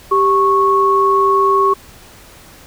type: tone pair together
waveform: sine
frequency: 392 / 1102.4 Hz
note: G4 / C#6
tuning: 0 / -10 cents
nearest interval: octave + tritone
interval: 1790 cents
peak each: -14 / -11 dBFS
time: 0.11-1.74 s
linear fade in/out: 10 ms
effects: pink hiss -41 dBFS RMS until 2.66 s